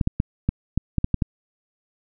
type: clicks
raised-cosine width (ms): 5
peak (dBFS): -7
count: 9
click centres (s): 0.012 / 0.074 / 0.201 / 0.49 / 0.776 / 0.983 / 1.044 / 1.143 / 1.222
effects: none